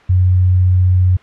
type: tone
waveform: sine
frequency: 91.5 Hz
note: F#2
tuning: 19 cents flat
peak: -8 dBFS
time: 0.09-1.17 s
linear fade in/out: 10 ms
effects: white hiss -44 dBFS RMS until 1.22 s + low-pass 2000 Hz 12 dB/octave